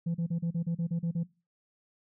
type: tone bursts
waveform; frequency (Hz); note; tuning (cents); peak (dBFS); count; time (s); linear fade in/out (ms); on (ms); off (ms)
sine; 168.6; E3; +39; -25; 10; 0.06-1.235; 10; 86; 35
effects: noise-tail reverb RT60 0.3 s tail -21 dB re dry + tanh soft clip ceiling -26 dBFS